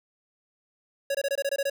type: tone bursts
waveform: square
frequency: 556 Hz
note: C#5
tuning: 5 cents sharp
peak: -25 dBFS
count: 9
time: 1.1-1.699 s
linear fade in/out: 5 ms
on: 47 ms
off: 22 ms
effects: none